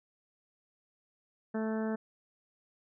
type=harmonic tone; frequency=219.7 Hz; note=A3; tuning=2 cents flat; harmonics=1 / 2 / 3 / 4 / 5 / 6 / 7 / 8; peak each=-32 / -37 / -41 / -46 / -51 / -50 / -48 / -51 dBFS; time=1.54-1.96 s; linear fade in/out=10 ms; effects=none